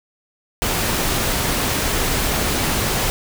pink noise, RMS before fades -20 dBFS, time 0.62-3.1 s, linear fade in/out 0 ms, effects none

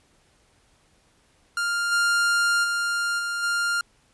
45% pulse tone with level steps, 1400 Hz, F6, 4 cents sharp, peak -23 / -19 / -23 / -26 / -22 dBFS, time 1.57-3.81 s, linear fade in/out 2 ms, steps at 1.91 / 2.63 / 3.18 / 3.42 s, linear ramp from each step 20 ms, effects pink hiss -62 dBFS RMS until 4.13 s + resampled to 24000 Hz

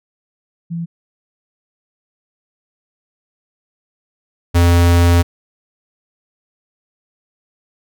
sine / square tone pair in turn, 168.2 / 86.31 Hz, E3 / F2, +35 / -20 cents, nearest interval octave, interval 1155 cents, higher first, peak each -20 / -9 dBFS, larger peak second, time 0.7-0.86 / 4.54-5.23 s, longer second, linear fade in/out 20 ms, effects none

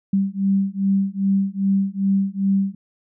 sine beating tone pair, 194.3 / 196.8 Hz, G3 / G3, -15 / +7 cents, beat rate 2.5 Hz, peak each -20 dBFS, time 0.13-2.75 s, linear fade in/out 5 ms, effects none

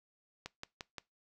click train, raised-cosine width 0.2 ms, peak -24 dBFS, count 4, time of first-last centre 0.46-0.983 s, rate 5.74 Hz, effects noise-tail reverb RT60 0.2 s tail -22 dB re dry

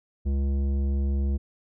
sine tone with tanh clipping, 69 Hz, C#2, 7 cents flat, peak -24 dBFS, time 0.25-1.38 s, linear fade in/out 20 ms, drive 12 dB, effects none

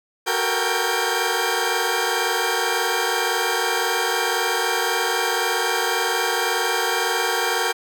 15% pulse tone cluster, 371.6 / 450.7 / 472.6 / 789 / 1600 Hz, F#4 / A4 / A#4 / G5 / G6, +7 / +42 / +24 / +11 / +35 cents, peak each -20 dBFS, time 0.26-7.73 s, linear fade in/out 20 ms, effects none

